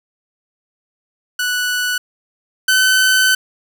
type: tone pair in turn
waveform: sawtooth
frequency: 1480 / 1519.9 Hz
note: F#6 / F#6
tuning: 0 / +46 cents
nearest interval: unison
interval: 46 cents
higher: second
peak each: -13 / -7 dBFS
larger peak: second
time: 1.39-1.98 / 2.68-3.35 s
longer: second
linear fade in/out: 5 ms
effects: none